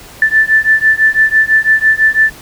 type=beating tone pair; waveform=sine; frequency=1759 / 1765 Hz; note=A6 / A6; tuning=-1 / +5 cents; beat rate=6 Hz; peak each=-10 dBFS; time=0.22-2.3 s; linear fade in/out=2 ms; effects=pink hiss -35 dBFS RMS until 2.41 s